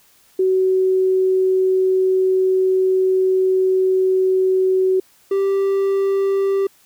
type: tone pair in turn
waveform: sine / triangle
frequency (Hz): 375.6 / 391.6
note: F#4 / G4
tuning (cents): +26 / -2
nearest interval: minor second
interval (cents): 72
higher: second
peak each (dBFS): -13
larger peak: neither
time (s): 0.39-5 / 5.31-6.67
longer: first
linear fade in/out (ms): 5
effects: white hiss -54 dBFS RMS until 6.85 s